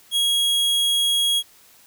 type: tone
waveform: 45% pulse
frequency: 3300 Hz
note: G#7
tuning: 12 cents flat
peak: -17 dBFS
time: 0.11-1.43 s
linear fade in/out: 50 ms
effects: white hiss -52 dBFS RMS until 1.86 s